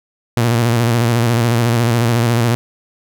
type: tone with vibrato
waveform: sawtooth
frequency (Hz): 117.5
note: A#2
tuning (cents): +14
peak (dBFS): -8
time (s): 0.37-2.55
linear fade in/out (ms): 0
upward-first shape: square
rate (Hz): 14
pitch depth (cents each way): 48
effects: none